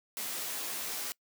white noise with comb filter, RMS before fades -37 dBFS, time 0.17-1.12 s, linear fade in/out 0 ms, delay 15 ms, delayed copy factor -0.7, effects noise-tail reverb RT60 0.1 s tail -24 dB re dry + high-pass 200 Hz 12 dB/octave

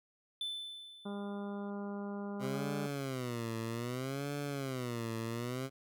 triangle tone with exponential decay, 3520 Hz, A7, in tune, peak -33 dBFS, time 0.41-1.7 s, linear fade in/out 2 ms, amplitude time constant 280 ms
harmonic tone, 201.9 Hz, G#3, 49 cents flat, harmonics 1 / 2 / 3 / 4 / 5 / 6 / 7, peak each -39 / -45 / -49 / -51 / -53 / -55 / -56 dBFS, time 1.05-2.87 s, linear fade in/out 10 ms
15% pulse tone with vibrato, 127.8 Hz, C3, 40 cents flat, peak -30 dBFS, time 2.39-5.7 s, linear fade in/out 50 ms, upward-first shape sine, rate 0.63 Hz, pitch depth 210 cents each way
effects none

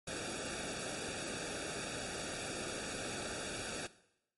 pink noise with comb filter, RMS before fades -41 dBFS, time 0.07-3.87 s, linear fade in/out 5 ms, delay 0.97 ms, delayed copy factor -0.9, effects noise-tail reverb RT60 0.8 s tail -17 dB re dry + MP3 48 kbps

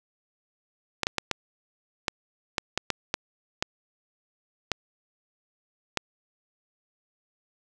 clicks, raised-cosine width 0.2 ms, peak -7 dBFS, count 12, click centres 1.033 / 1.069 / 1.183 / 1.313 / 2.082 / 2.582 / 2.776 / 2.903 / 3.141 / 3.625 / 4.717 / 5.973 s, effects none

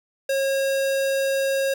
square tone, 543 Hz, C#5, 36 cents flat, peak -21 dBFS, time 0.29-1.74 s, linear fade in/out 5 ms, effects 8-bit

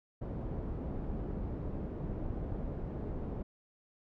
pink low-pass noise, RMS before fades -38 dBFS, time 0.21-3.43 s, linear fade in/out 10 ms, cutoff 460 Hz, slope 12 dB/octave, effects none

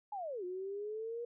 sine linear two-way sweep, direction down then up, 856 to 354.9 to 479.1 Hz, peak -38 dBFS, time 0.12-1.25 s, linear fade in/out 5 ms, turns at 0.44 s, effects none

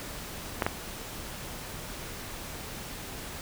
clicks, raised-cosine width 0.5 ms, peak -10 dBFS, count 2, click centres 0.622 / 0.665 s, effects pink hiss -40 dBFS RMS until 3.41 s

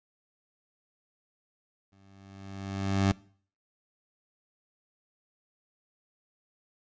20% pulse tone with exponential growth, 97.6 Hz, G2, 7 cents flat, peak -16 dBFS, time 1.92-3.12 s, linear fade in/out 5 ms, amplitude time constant 260 ms, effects noise-tail reverb RT60 0.5 s tail -22 dB re dry + resampled to 16000 Hz

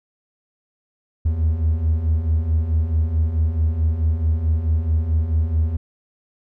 triangle beating tone pair, 76.4 / 81 Hz, D#2 / E2, -31 / -30 cents, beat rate 4.6 Hz, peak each -21 / -15 dBFS, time 1.25-5.77 s, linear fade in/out 10 ms, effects tanh soft clip ceiling -7 dBFS

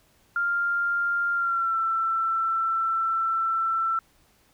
sine tone with pitch glide, 1396.9 to 1337.7 Hz, F6 to E6, 0 to +25 cents, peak -22 dBFS, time 0.36-3.99 s, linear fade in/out 2 ms, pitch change -75 cents, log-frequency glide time 1.33-1.78 s, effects pink hiss -62 dBFS RMS until 4.53 s

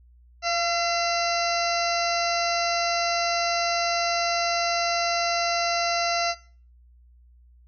harmonic tone with a mistuned harmonic, 680 Hz, F5, 46 cents flat, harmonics 1 / 2 / 3 / 4 / 6 / 7 / 8 / 9, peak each -26 / -29 / -31 / -32 / -34 / -34 / -35 / -36 dBFS, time 0.42-6.35 s, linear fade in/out 50 ms, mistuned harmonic 1, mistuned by +21 cents, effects noise-tail reverb RT60 0.4 s tail -17 dB re dry + added 60 Hz sine -51 dBFS peak until 7.67 s

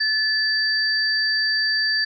sine tone pair together, 1740 / 4645 Hz, A6 / D8, -20 / -20 cents, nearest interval octave + perfect fourth, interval 1700 cents, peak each -21 dBFS, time 0-2.05 s, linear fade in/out 10 ms, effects none

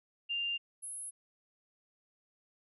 sine tone pair in turn, 2794 / 10610 Hz, F7 / E9, 0 / +10 cents, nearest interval octave + major seventh, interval 2310 cents, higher second, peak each -32 / -40 dBFS, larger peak first, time 0.29-0.58 / 0.82-1.11 s, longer neither, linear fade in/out 20 ms, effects none

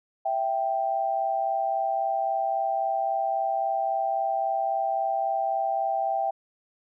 sine tone pair together, 659.3 / 783 Hz, E5 / G5, 0 / -2 cents, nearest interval minor third, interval 298 cents, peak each -28 / -25 dBFS, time 0.25-6.31 s, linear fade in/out 10 ms, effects none

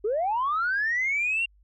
sine linear sweep, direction up, 390 to 2794 Hz, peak -22 dBFS, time 0.04-1.46 s, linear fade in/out 10 ms, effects tanh soft clip ceiling -19 dBFS + added 50 Hz sine -56 dBFS peak until 1.63 s

